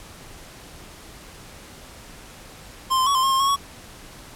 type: tone with pitch steps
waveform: square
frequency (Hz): 1049 / 1038 / 1122 / 1043 / 1075 / 1064 / 1097 / 1118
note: C6 / C6 / C#6 / C6 / C6 / C6 / C#6 / C#6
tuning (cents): +4 / -14 / +21 / -6 / +47 / +29 / -18 / +14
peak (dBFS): -18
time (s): 2.9-3.564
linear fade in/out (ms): 20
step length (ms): 83
effects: pink hiss -43 dBFS RMS until 4.35 s + low-pass 12000 Hz 12 dB/octave